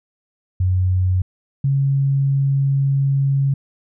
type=tone pair in turn; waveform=sine; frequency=92.1 / 137.7 Hz; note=F#2 / C#3; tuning=-7 / -11 cents; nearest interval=perfect fifth; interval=696 cents; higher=second; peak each=-14 dBFS; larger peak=neither; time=0.6-1.22 / 1.64-3.54 s; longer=second; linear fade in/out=5 ms; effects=none